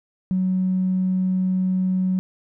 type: tone with tanh clipping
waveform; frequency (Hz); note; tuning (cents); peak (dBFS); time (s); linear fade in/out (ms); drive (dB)
triangle; 185.8; F#3; +7; -18; 0.31-2.19; 0; 4
effects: none